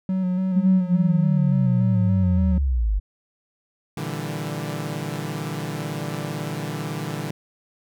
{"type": "tone with vibrato", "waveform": "triangle", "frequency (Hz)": 185, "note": "F#3", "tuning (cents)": 0, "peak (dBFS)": -18, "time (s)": [0.09, 2.58], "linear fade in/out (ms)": 2, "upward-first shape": "square", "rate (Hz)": 3.5, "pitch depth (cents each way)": 27}
{"type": "linear sweep", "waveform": "sine", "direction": "down", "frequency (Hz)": [197.6, 46.25], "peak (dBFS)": -18, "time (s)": [0.55, 3], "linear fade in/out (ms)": 20}
{"type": "chord", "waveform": "sawtooth", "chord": "E half-diminished seventh", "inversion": "second", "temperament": "equal", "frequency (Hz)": [116.54, 146.83, 164.81, 196], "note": ["Bb2", "D3", "E3", "G3"], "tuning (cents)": [0, 0, 0, 0], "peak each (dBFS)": [-31, -26, -28, -31], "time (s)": [3.97, 7.31], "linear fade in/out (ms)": 5}
{"effects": []}